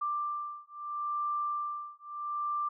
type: beating tone pair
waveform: sine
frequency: 1181 / 1181.76 Hz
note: D6 / D6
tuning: +9 / +10 cents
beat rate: 0.76 Hz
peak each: -35 / -35 dBFS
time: 0.01-2.69 s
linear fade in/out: 10 ms
effects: none